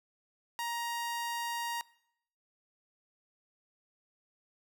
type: tone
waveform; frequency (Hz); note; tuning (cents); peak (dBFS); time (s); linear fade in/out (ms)
sawtooth; 940; A#5; +14; -30; 0.59-1.81; 0
effects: noise-tail reverb RT60 0.7 s tail -22 dB re dry